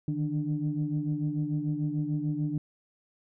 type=tone cluster; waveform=sine; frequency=149.3 / 156.1 / 295.6 Hz; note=D3 / D#3 / D4; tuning=+29 / +6 / +11 cents; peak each=-31 dBFS; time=0.08-2.58 s; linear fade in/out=2 ms; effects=tanh soft clip ceiling -19 dBFS